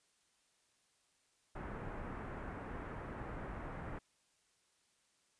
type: low-pass noise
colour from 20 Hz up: pink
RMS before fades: -45 dBFS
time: 1.55-3.99 s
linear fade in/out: 10 ms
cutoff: 1800 Hz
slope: 24 dB/octave
effects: white hiss -75 dBFS RMS until 5.39 s + resampled to 22050 Hz